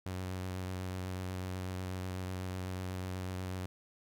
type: tone with vibrato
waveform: sawtooth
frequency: 92.5 Hz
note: F#2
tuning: in tune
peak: -33 dBFS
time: 0.06-3.66 s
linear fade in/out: 0 ms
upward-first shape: triangle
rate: 8.1 Hz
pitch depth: 23 cents each way
effects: none